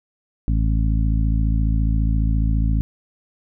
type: harmonic tone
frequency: 54.6 Hz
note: A1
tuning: 13 cents flat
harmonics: 1 / 2 / 3 / 4 / 5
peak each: -17 / -23 / -27 / -29 / -31 dBFS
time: 0.48-2.81 s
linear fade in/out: 0 ms
effects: none